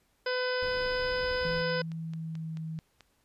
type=harmonic tone; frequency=503 Hz; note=B4; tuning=32 cents sharp; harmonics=1 / 2 / 3 / 4 / 5 / 6 / 7 / 8 / 9 / 10; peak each=-30 / -39 / -34 / -42 / -46 / -44 / -48 / -49 / -49 / -39 dBFS; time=0.26-1.82 s; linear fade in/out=5 ms
type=noise; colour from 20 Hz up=brown; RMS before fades=-43 dBFS; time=0.62-1.62 s; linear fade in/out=5 ms
type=tone with pitch glide; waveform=sine; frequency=164.81 to 160.03 Hz; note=E3 to D#3; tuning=0 to +49 cents; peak=-34 dBFS; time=1.45-2.79 s; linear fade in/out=0 ms; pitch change=-51 cents; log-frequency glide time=1.59-2.59 s
type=click train; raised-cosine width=0.2 ms; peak=-33 dBFS; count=7; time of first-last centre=1.7-3.007 s; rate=4.59 Hz
effects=pink hiss -71 dBFS RMS until 3.24 s + resampled to 32000 Hz